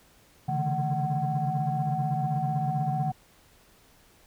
sine tone cluster, 133.3 / 142.4 / 158.2 / 217.8 / 750 Hz, C3 / C#3 / D#3 / A3 / F#5, +33 / +47 / +29 / -17 / +23 cents, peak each -35 / -29 / -30 / -37 / -28 dBFS, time 0.48-3.12 s, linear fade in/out 10 ms, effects tanh soft clip ceiling -18 dBFS + pink hiss -59 dBFS RMS until 4.26 s

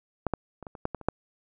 clicks, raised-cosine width 1 ms, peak -12 / -12 / -27 / -25 / -29 / -13 / -18 / -28 / -9 dBFS, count 9, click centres 0.267 / 0.337 / 0.627 / 0.668 / 0.752 / 0.854 / 0.947 / 1.013 / 1.086 s, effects none

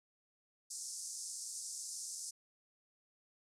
white band-pass noise, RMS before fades -45 dBFS, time 0.7-2.31 s, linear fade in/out 10 ms, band 5100 to 9500 Hz, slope 48 dB/octave, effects none

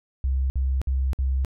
sine tone bursts, 66 Hz, C2, 16 cents sharp, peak -20 dBFS, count 4, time 0.24-1.448 s, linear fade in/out 0 ms, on 260 ms, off 56 ms, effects none

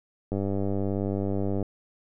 click train, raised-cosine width 2 ms, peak -16 dBFS, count 130, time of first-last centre 0.32-1.627 s, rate 98.7 Hz, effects none

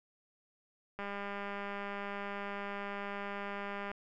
click train, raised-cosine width 0.5 ms, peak -26 dBFS, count 589, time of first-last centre 0.99-3.915 s, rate 201 Hz, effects none

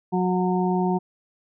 harmonic tone, 182.6 Hz, F#3, 23 cents flat, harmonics 1 / 2 / 4 / 5, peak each -22 / -25 / -28 / -29 dBFS, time 0.12-0.99 s, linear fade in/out 20 ms, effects none

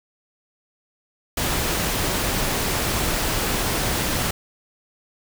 pink noise, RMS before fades -23 dBFS, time 1.37-4.31 s, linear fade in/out 5 ms, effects none

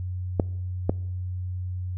clicks, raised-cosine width 2 ms, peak -7 / -8 dBFS, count 2, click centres 0.398 / 0.895 s, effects noise-tail reverb RT60 0.9 s tail -24 dB re dry + added 91 Hz sine -28 dBFS peak until 1.97 s

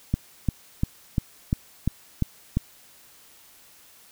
click train, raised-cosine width 5 ms, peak -9 dBFS, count 8, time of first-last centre 0.14-2.571 s, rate 2.88 Hz, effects white hiss -53 dBFS RMS until 4.11 s

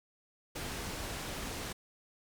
pink low-pass noise, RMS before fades -40 dBFS, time 0.55-1.73 s, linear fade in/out 10 ms, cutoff 11000 Hz, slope 12 dB/octave, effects none

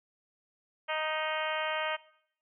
harmonic tone with a mistuned harmonic, 311.1 Hz, D#4, in tune, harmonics 2 / 3 / 4 / 5 / 6 / 7 / 8 / 9 / 10, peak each -35 / -37 / -38 / -39 / -40 / -40 / -41 / -42 / -42 dBFS, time 0.88-1.97 s, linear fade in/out 20 ms, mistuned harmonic 6, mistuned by +16 cents, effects noise-tail reverb RT60 0.7 s tail -21 dB re dry

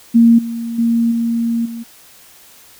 sine tone with level steps, 231.9 Hz, A#3, 9 cents flat, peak -5 / -20 / -11 / -14 / -24 dBFS, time 0.14-1.84 s, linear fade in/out 20 ms, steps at 0.38 / 0.78 / 1.11 / 1.65 s, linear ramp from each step 10 ms, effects white hiss -44 dBFS RMS until 2.79 s

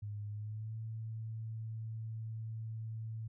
sine tone with pitch glide, 103.9 to 111.36 Hz, G#2 to A2, +1 to +21 cents, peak -39 dBFS, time 0.02-3.28 s, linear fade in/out 10 ms, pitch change +120 cents, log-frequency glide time 0.29-0.77 s, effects none

